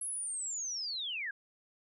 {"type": "linear sweep", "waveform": "sine", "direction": "down", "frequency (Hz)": [10940, 1567], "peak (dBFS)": -35, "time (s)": [0.01, 1.31], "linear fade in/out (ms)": 5, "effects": []}